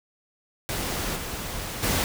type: noise with level steps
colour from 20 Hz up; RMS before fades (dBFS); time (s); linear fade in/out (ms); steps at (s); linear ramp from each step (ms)
pink; -29 / -33 / -24; 0.69-2.04; 0; 1.15 / 1.82; 20
effects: none